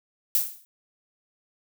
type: noise with exponential decay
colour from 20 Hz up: violet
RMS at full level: -19 dBFS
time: 0.35-0.65 s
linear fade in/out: 0 ms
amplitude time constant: 64 ms
effects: none